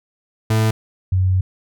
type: tone pair in turn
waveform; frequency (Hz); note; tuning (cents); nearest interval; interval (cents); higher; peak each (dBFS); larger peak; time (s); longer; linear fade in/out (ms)
40% pulse / sine; 110 / 93.16; A2 / F#2; 0 / +12; minor third; 288; first; -13; neither; 0.5-0.71 / 1.12-1.41; second; 5
effects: none